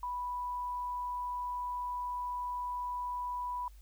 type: tone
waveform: sine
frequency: 986 Hz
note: B5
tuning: 3 cents flat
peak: -34 dBFS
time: 0.03-3.68 s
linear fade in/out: 2 ms
effects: added 50 Hz sine -51 dBFS peak until 3.81 s + white hiss -67 dBFS RMS until 3.81 s